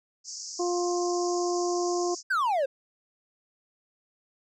white band-pass noise, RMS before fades -39 dBFS, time 0.24-2.23 s, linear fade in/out 50 ms, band 4800 to 7100 Hz, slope 96 dB/octave
harmonic tone, 352.3 Hz, F4, 15 cents sharp, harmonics 1 / 2 / 3, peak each -26 / -32 / -36 dBFS, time 0.59-2.15 s, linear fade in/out 10 ms
triangle exponential sweep, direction down, 1621 to 514 Hz, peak -21 dBFS, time 2.3-2.66 s, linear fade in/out 10 ms
effects none

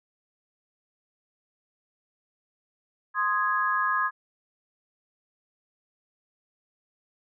sine chord, Ab major, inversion first, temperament equal, 1046.5 / 1244.5 / 1661.2 Hz, C6 / Eb6 / Ab6, 0 / 0 / 0 cents, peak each -27 dBFS, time 3.14-4.11 s, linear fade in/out 50 ms, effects none

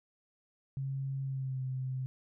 sine tone with pitch glide, 135.6 to 130.15 Hz, C#3 to C3, -38 to -9 cents, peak -33 dBFS, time 0.77-2.06 s, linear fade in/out 0 ms, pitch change -71 cents, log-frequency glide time 1.23-1.62 s, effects none

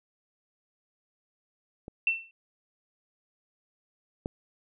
clicks, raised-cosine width 2 ms, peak -27 / -18 dBFS, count 2, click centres 1.881 / 4.259 s
sine tone with exponential decay, 2690 Hz, E7, 34 cents sharp, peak -19 dBFS, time 2.07-2.31 s, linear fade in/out 2 ms, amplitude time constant 52 ms
effects none

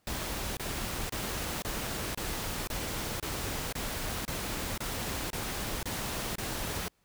pink noise bursts, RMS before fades -35 dBFS, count 13, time 0.07-6.882 s, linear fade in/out 2 ms, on 500 ms, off 26 ms, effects pink hiss -72 dBFS RMS until 7.04 s

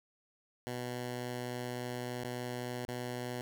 10% pulse tone with dropouts, 123.47 Hz, B2, in tune, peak -29 dBFS, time 0.67-3.41 s, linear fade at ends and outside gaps 0 ms, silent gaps 2.235-2.247 / 2.851-2.882 s, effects none

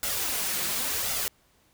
white noise with flanger, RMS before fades -29 dBFS, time 0.03-1.28 s, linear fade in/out 0 ms, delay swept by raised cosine 1.4 to 5.6 ms, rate 0.92 Hz, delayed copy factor +0.5, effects pink hiss -64 dBFS RMS until 1.73 s

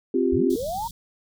sine chord, C suspended fourth, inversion none, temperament equal, 261.6 / 349.2 / 392 Hz, C4 / F4 / G4, 0 / 0 / 0 cents, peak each -23 dBFS, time 0.14-0.56 s, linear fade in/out 5 ms
sine linear sweep, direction up, 38.52 to 955 Hz, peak -26 dBFS, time 0.32-0.88 s, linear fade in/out 10 ms
pink band-stop noise, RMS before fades -39 dBFS, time 0.5-0.91 s, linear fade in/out 2 ms, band 220 to 3300 Hz, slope 96 dB/octave
effects none

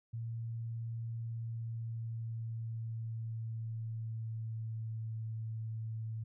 sine tone with pitch glide, 114.8 to 111.4 Hz, A#2 to A2, -26 to +22 cents, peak -37 dBFS, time 0.13-6.24 s, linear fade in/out 10 ms, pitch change -52 cents, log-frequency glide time 1.2-5.12 s, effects none

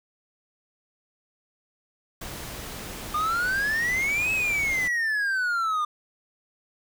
pink noise, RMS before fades -37 dBFS, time 2.21-4.88 s, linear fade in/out 5 ms
triangle exponential two-way sweep, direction up then down, 1200 to 2600 to 1200 Hz, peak -21 dBFS, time 3.14-5.85 s, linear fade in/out 5 ms, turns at 4.32 s
effects none

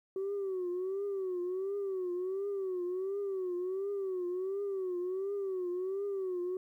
sine tone with vibrato, 378.2 Hz, F#4, 38 cents sharp, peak -31 dBFS, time 0.16-6.57 s, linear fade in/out 2 ms, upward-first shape triangle, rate 1.4 Hz, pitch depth 130 cents each way, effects tanh soft clip ceiling -30 dBFS + 12-bit

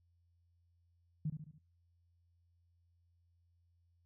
sine tone with echo, 153.3 Hz, D#3, 25 cents flat, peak -33 dBFS, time 1.25-1.3 s, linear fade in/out 5 ms, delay 71 ms, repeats 4, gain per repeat -6 dB, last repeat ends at 1.584 s, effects noise-tail reverb RT60 0.4 s tail -24 dB re dry + added 86 Hz sine -70 dBFS peak until 4.05 s

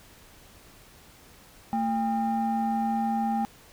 sine tone pair together, 224.8 / 801 Hz, A3 / G5, +37 / +37 cents, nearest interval octave + minor seventh, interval 2200 cents, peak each -25 dBFS, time 1.73-3.45 s, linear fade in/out 0 ms, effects tanh soft clip ceiling -20 dBFS + pink hiss -53 dBFS RMS until 3.72 s

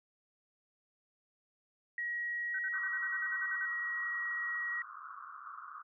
sine tone, 1904 Hz, A#6, 36 cents sharp, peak -34 dBFS, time 1.98-4.82 s, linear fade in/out 2 ms
sine tone bursts, 1524 Hz, G6, 49 cents flat, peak -36 dBFS, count 12, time 2.54-3.656 s, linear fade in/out 5 ms, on 49 ms, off 48 ms
white band-pass noise, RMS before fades -48 dBFS, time 2.72-5.83 s, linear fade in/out 20 ms, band 1100 to 1400 Hz, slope 96 dB/octave
effects none

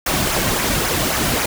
pink noise with flanger, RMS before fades -19 dBFS, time 0.06-1.46 s, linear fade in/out 5 ms, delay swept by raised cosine 0.22 to 2.42 ms, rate 3.7 Hz, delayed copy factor -0.55, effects none

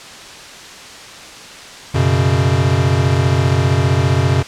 square chord, F# suspended fourth, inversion none, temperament equal, 92.5 / 123.47 / 138.59 Hz, F#2 / B2 / C#3, 0 / 0 / 0 cents, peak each -17 dBFS, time 1.94-4.43 s, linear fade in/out 10 ms, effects white hiss -34 dBFS RMS until 4.47 s + low-pass 6000 Hz 12 dB/octave

